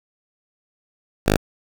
5% pulse tone, 51.4 Hz, G#1, 17 cents flat, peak -4 dBFS, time 1.26-1.37 s, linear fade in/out 10 ms, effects 7-bit

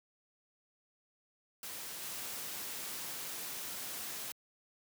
white noise with level steps, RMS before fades -44 / -42 dBFS, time 1.63-4.32 s, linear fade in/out 2 ms, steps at 2.02 s, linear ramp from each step 2 ms, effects high-pass 100 Hz 12 dB/octave

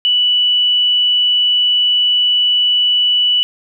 sine tone, 2960 Hz, F#7, in tune, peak -10 dBFS, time 0.05-3.43 s, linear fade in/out 0 ms, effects none

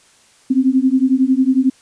sine beating tone pair, 256.3 / 267.3 Hz, C4 / C4, -36 / +37 cents, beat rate 11 Hz, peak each -14 dBFS, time 0.5-1.7 s, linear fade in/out 10 ms, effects white hiss -51 dBFS RMS until 1.81 s + resampled to 22050 Hz

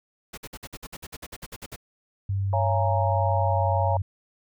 pink noise bursts, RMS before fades -38 dBFS, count 15, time 0.33-1.762 s, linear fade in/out 10 ms, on 46 ms, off 53 ms
sine tone with pitch glide, 98 to 95.05 Hz, G2 to F#2, 0 to +47 cents, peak -23 dBFS, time 2.29-4.02 s, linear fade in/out 5 ms, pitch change -53 cents, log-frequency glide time 2.94-3.73 s
sine chord, Bb minor seventh, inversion first, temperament equal with one note detuned, 554.4 / 681.3 / 830.6 / 932.3 Hz, Db5 / F5 / Ab5 / Bb5, 0 / -43 / 0 / 0 cents, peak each -28 dBFS, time 2.53-3.97 s, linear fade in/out 2 ms
effects none

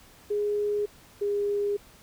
sine tone pair in turn, 414.3 / 407.9 Hz, G#4 / G#4, -4 / -31 cents, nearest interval unison, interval 27 cents, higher first, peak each -24 dBFS, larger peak neither, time 0.3-0.86 / 1.21-1.77 s, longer neither, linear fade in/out 10 ms, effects pink hiss -54 dBFS RMS until 2.02 s

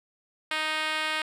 5% pulse tone with band-pass filter, 311.1 Hz, D#4, in tune, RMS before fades -29 dBFS, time 0.51-1.22 s, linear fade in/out 2 ms, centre 2000 Hz, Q 0.58, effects none

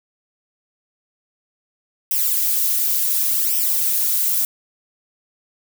violet noise with flanger, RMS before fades -19 dBFS, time 2.11-4.45 s, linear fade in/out 2 ms, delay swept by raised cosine 0.35 to 4.35 ms, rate 0.69 Hz, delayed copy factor +0.95, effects none

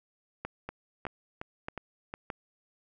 two click trains, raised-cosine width 0.5 ms, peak -22 / -20 dBFS, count 5 / 4, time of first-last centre 0.69-2.139 / 0.45-2.302 s, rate 2.76 / 1.62 Hz, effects none

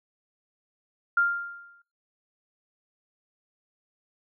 sine tone with exponential decay, 1396.9 Hz, F6, in tune, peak -17 dBFS, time 1.17-1.82 s, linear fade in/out 5 ms, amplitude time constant 140 ms, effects noise-tail reverb RT60 0.3 s tail -24 dB re dry

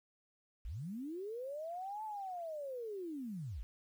sine linear two-way sweep, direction up then down, 41.2 to 880 to 41.2 Hz, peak -40 dBFS, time 0.65-3.63 s, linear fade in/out 0 ms, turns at 2.04 s, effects 11-bit

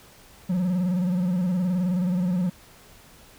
triangle tone with vibrato, 180.6 Hz, F#3, 42 cents flat, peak -19 dBFS, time 0.49-2.5 s, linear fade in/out 10 ms, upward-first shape square, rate 19 Hz, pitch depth 64 cents each way, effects pink hiss -51 dBFS RMS until 3.38 s

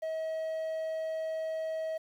triangle tone with quantisation, 639 Hz, D#5, 46 cents sharp, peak -30 dBFS, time 0.02-1.98 s, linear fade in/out 10 ms, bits 10, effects none

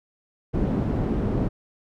white low-pass noise, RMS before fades -24 dBFS, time 0.53-1.49 s, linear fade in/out 20 ms, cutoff 260 Hz, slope 12 dB/octave, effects none

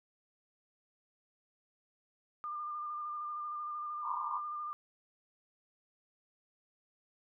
sine tone with vibrato, 1201 Hz, D6, 38 cents sharp, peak -37 dBFS, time 2.44-4.73 s, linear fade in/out 0 ms, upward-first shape square, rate 13 Hz, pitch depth 17 cents each way
white band-pass noise, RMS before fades -39 dBFS, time 4.02-4.42 s, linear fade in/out 50 ms, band 930 to 1100 Hz, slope 96 dB/octave
effects none

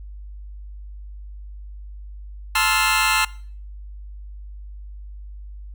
20% pulse chord, F major seventh, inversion first, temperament just, 873.1 / 1047.7 / 1309.6 / 1396.9 Hz, A5 / C6 / E6 / F6, -14 / +2 / -12 / 0 cents, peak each -18 dBFS, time 2.55-3.25 s, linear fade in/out 5 ms, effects noise-tail reverb RT60 0.5 s tail -21 dB re dry + added 50 Hz sine -34 dBFS peak until 5.74 s

